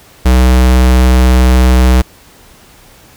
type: tone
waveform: square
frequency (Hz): 63.1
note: B1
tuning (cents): +38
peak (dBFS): -5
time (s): 0.25-2.02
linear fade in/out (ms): 10
effects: pink hiss -41 dBFS RMS until 3.16 s